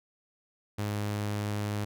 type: tone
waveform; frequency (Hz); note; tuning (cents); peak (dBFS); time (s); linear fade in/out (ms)
sawtooth; 103.83; G#2; 0; -26; 0.78-1.85; 10
effects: none